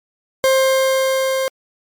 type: tone with level ramp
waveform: 40% pulse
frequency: 529 Hz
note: C5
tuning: 19 cents sharp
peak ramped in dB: -10 to -16 dBFS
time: 0.44-1.48 s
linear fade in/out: 0 ms
effects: MP3 96 kbps